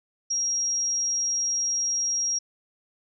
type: tone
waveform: sine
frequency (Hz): 5630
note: F8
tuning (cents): +13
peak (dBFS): -23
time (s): 0.3-2.39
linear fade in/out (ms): 10
effects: none